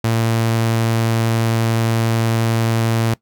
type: tone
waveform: sawtooth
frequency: 113.9 Hz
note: A#2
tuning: 40 cents flat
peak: -11 dBFS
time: 0.04-3.14 s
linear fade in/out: 5 ms
effects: noise-tail reverb RT60 0.1 s tail -20 dB re dry